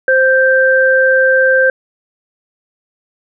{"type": "tone pair together", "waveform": "sine", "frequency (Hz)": [523.3, 1569.2], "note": ["C5", "G6"], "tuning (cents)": [0, 1], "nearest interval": "octave + perfect fifth", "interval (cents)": 1901, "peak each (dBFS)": -10, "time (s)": [0.08, 1.7], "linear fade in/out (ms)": 2, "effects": []}